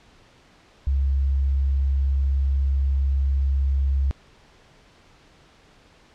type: tone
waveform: sine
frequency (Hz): 68.1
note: C#2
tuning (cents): -30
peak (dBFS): -18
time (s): 0.87-4.11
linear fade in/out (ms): 0
effects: pink hiss -54 dBFS RMS until 6.14 s + low-pass 5000 Hz 12 dB/octave